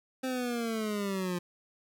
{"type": "linear sweep", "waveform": "25% pulse", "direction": "down", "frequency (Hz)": [262, 174.4], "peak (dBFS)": -27, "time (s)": [0.23, 1.39], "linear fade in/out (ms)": 10, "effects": []}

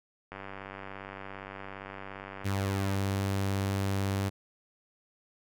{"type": "click train", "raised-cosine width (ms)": 0.5, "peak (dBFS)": -26, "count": 257, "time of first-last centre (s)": [0.32, 2.948], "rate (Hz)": 97.4}
{"type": "tone", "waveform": "sawtooth", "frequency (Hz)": 98, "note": "G2", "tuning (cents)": 0, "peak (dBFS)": -24, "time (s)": [2.44, 4.3], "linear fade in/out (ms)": 20}
{"effects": []}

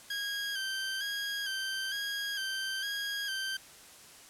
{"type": "tone with vibrato", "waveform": "20% pulse", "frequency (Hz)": 1598, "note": "G6", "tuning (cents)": 33, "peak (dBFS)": -28, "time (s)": [0.1, 3.57], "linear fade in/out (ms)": 5, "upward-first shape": "square", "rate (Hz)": 1.1, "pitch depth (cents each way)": 43, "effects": ["white hiss -53 dBFS RMS until 4.29 s", "low-pass 11000 Hz 12 dB/octave"]}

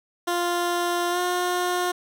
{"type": "tone with pitch glide", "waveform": "15% pulse", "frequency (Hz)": [349.2, 357.8], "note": ["F4", "F4"], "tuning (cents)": [0, 42], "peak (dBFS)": -16, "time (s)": [0.27, 1.92], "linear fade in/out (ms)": 10, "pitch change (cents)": 42, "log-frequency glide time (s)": [1.1, 1.19], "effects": []}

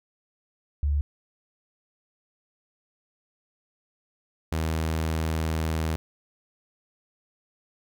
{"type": "tone pair in turn", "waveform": ["sine", "sawtooth"], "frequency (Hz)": [72.2, 79.93], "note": ["D2", "D#2"], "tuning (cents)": [-29, 47], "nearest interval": "major second", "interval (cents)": 176, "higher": "second", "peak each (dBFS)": -21, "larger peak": "neither", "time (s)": [[0.83, 1.01], [4.52, 5.96]], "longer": "second", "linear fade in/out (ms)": 0, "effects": []}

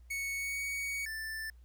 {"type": "tone with pitch glide", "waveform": "45% pulse", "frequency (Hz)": [2217, 2241], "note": ["C#7", "C#7"], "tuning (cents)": [0, 18], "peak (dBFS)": -34, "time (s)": [0.1, 1.06], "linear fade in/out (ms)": 10, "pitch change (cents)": 18, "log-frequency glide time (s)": [0.35, 0.61]}
{"type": "tone", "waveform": "square", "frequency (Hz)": 1767, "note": "A6", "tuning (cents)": 7, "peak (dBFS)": -38, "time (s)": [1.06, 1.5], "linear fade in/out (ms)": 2}
{"effects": ["added 60 Hz sine -53 dBFS peak until 1.64 s", "pink hiss -75 dBFS RMS until 1.64 s"]}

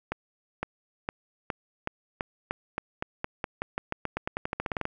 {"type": "accelerating click train", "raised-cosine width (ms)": 0.5, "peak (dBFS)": -14, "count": 26, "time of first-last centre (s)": [0.12, 4.854], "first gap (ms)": 510, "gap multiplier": 0.9, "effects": []}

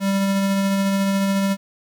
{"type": "tone with tremolo", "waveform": "square", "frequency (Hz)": 196, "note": "G3", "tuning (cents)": 0, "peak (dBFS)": -17, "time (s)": [0, 1.57], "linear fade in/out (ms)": 50, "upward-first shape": "triangle", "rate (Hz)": 14, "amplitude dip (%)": 25, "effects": ["9-bit"]}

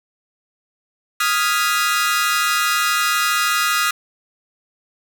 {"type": "chord", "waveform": "sawtooth", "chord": "F half-diminished seventh", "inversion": "third", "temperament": "equal", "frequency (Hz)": [1244.5, 1396.9, 1661.2, 1975.5], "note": ["Eb6", "F6", "Ab6", "Cb7"], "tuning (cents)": [0, 0, 0, 0], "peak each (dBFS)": [-16, -17, -22, -22], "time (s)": [1.2, 3.91], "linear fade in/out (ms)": 5, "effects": []}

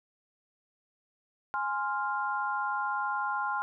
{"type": "chord", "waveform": "sine", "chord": "F minor", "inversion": "first", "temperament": "equal", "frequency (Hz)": [830.6, 1046.5, 1396.9], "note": ["Ab5", "C6", "F6"], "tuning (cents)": [0, 0, 0], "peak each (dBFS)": -33, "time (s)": [1.54, 3.62], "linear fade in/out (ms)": 0, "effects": []}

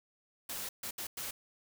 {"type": "noise bursts at uneven times", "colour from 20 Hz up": "white", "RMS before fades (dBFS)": -40, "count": 4, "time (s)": [[0.49, 0.69], [0.83, 0.91], [0.98, 1.07], [1.17, 1.31]], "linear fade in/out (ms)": 5, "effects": []}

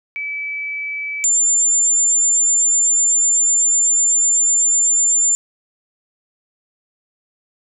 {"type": "tone pair in turn", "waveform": "sine", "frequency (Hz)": [2300, 7204], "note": ["D7", "A8"], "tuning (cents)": [-37, 40], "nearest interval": "octave + minor sixth", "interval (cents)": 1977, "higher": "second", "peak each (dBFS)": [-22, -12], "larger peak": "second", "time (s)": [[0.16, 1.24], [1.24, 5.35]], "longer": "second", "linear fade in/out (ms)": 0, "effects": []}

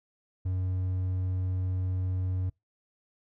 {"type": "tone", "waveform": "triangle", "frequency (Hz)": 92.5, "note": "F#2", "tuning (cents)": 0, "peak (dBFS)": -25, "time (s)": [0.45, 2.5], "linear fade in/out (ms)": 10, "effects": ["noise-tail reverb RT60 0.2 s tail -26 dB re dry"]}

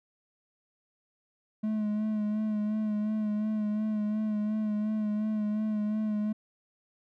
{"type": "tone with vibrato", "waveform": "triangle", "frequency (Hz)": 213, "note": "G#3", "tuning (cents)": 44, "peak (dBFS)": -25, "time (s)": [1.63, 6.33], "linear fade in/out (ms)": 10, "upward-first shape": "sine", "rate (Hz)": 2.8, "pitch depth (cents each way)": 30, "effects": []}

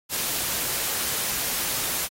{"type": "noise", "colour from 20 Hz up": "white", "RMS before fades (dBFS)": -27, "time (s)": [0.09, 2.09], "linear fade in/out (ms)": 50, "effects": ["AAC 48 kbps"]}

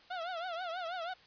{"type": "tone with vibrato", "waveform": "30% pulse", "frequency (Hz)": 698.5, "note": "F5", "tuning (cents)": 0, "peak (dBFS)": -34, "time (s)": [0.1, 1.14], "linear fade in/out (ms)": 10, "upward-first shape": "triangle", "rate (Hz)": 6.2, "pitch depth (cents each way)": 150, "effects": ["white hiss -60 dBFS RMS until 1.26 s", "resampled to 11025 Hz"]}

